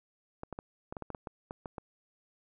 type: clicks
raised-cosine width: 1 ms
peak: -25 dBFS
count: 12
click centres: 0.434 / 0.527 / 0.589 / 0.925 / 0.968 / 1.023 / 1.103 / 1.148 / 1.272 / 1.509 / 1.658 / 1.782 s
effects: none